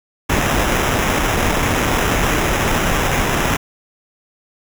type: noise with sample-and-hold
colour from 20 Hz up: pink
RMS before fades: -17 dBFS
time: 0.29-3.57 s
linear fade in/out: 10 ms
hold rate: 4410 Hz
effects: none